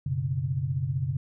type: chord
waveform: sine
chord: F# suspended fourth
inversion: none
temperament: just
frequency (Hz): 92.5 / 123.33 / 138.75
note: F#2 / B2 / C#3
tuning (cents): 0 / -2 / +2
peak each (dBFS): -34 / -30 / -28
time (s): 0.06-1.17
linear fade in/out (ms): 5
effects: none